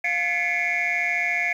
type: tone cluster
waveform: sine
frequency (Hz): 701 / 1716 / 2040 / 2194 / 2384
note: F5 / A6 / C7 / C#7 / D7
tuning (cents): +6 / -44 / -44 / -18 / +25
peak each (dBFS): -30 / -29 / -27 / -23 / -28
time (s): 0.04-1.53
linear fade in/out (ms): 5
effects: tanh soft clip ceiling -15 dBFS + 9-bit